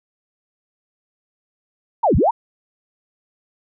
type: linear two-way sweep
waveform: sine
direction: down then up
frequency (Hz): 987.8 to 43.65 to 987.8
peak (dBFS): -12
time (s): 2.03-2.31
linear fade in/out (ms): 10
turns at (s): 2.16
effects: none